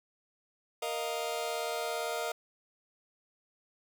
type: chord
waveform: sawtooth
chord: Bb suspended fourth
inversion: none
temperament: just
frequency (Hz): 466.2 / 621.6 / 699.2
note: Bb4 / Eb5 / F5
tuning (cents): 0 / -2 / +2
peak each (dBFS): -33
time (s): 0.82-2.32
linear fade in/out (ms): 5
effects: none